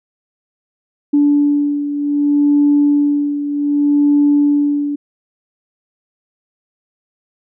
sine beating tone pair, 289.7 / 290.35 Hz, D4 / D4, -24 / -20 cents, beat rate 0.65 Hz, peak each -11 / -17 dBFS, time 1.13-4.96 s, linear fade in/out 10 ms, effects tanh soft clip ceiling -3 dBFS

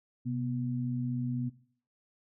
sine tone pair together, 128.2 / 244.3 Hz, C3 / B3, -35 / -19 cents, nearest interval major seventh, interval 1116 cents, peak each -33 / -33 dBFS, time 0.25-1.5 s, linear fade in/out 20 ms, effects noise-tail reverb RT60 0.5 s tail -17 dB re dry

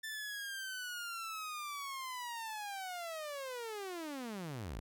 sawtooth linear sweep, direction down, 1777 to 40.15 Hz, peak -37 dBFS, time 0.03-4.8 s, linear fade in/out 10 ms, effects none

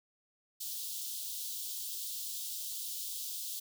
white high-pass noise, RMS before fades -40 dBFS, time 0.6-3.6 s, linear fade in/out 10 ms, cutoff 3200 Hz, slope 48 dB/octave, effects none

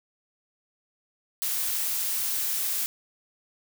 blue noise, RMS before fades -28 dBFS, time 1.42-2.86 s, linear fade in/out 0 ms, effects none

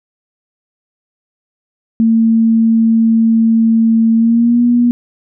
sine tone with pitch glide, 225.9 to 240.7 Hz, A3 to B3, +46 to -44 cents, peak -7 dBFS, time 2-4.91 s, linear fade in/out 0 ms, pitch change +110 cents, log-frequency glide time 4.15-4.62 s, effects none

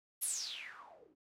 blue noise with low-pass filter sweep, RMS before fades -43 dBFS, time 0.21-1.15 s, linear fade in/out 20 ms, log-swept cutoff 12000 to 290 Hz, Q 8.4, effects none

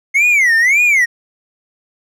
triangle tone with vibrato, 2106 Hz, C7, 11 cents sharp, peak -7 dBFS, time 0.14-1.06 s, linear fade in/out 20 ms, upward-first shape sine, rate 1.8 Hz, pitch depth 270 cents each way, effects none

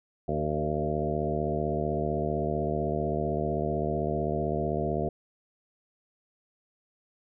harmonic tone with a mistuned harmonic, 75.7 Hz, D#2, 47 cents flat, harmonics 1 / 2 / 3 / 4 / 5 / 6 / 7 / 8 / 9, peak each -36 / -33 / -35 / -39 / -33 / -36 / -39 / -36 / -33 dBFS, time 0.28-5.09 s, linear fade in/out 5 ms, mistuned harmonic 6, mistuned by +17 cents, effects none

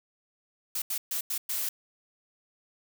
blue noise bursts at uneven times, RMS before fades -31 dBFS, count 5, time 0.75-0.82 / 0.9-0.98 / 1.11-1.21 / 1.3-1.38 / 1.49-1.69 s, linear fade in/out 5 ms, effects none

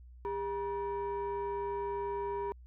sine tone pair together, 402.8 / 958 Hz, G4 / A#5, +47 / +47 cents, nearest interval octave + minor third, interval 1500 cents, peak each -33 / -35 dBFS, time 0.25-2.52 s, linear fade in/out 0 ms, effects tanh soft clip ceiling -30 dBFS + added 61 Hz sine -50 dBFS peak until 2.66 s

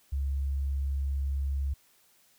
sine tone, 68.9 Hz, C#2, 10 cents flat, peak -27 dBFS, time 0.12-1.74 s, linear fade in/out 10 ms, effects white hiss -64 dBFS RMS until 2.38 s

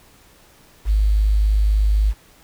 sine tone with quantisation, 51.91 Hz, G#1, in tune, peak -13 dBFS, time 0.85-2.14 s, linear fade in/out 50 ms, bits 7, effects pink hiss -51 dBFS RMS until 2.43 s

